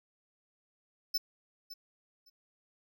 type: tone with echo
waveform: square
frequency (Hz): 5274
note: E8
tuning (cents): 0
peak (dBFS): -28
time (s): 1.14-1.18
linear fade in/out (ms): 10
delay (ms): 560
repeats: 2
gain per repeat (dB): -15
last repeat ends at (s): 2.3
effects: none